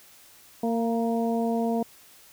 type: harmonic tone with a mistuned harmonic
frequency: 230 Hz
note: A#3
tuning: 23 cents flat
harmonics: 1 / 2 / 3 / 4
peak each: -25 / -29 / -30 / -38 dBFS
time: 0.63-1.83 s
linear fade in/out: 5 ms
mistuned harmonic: 4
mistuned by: +29 cents
effects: white hiss -53 dBFS RMS until 2.32 s